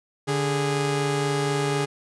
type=tone pair together; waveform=sawtooth; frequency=145.5 / 412.4 Hz; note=D3 / G#4; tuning=-16 / -12 cents; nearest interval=octave + tritone; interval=1804 cents; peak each=-21 dBFS; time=0.27-1.86 s; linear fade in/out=20 ms; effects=resampled to 24000 Hz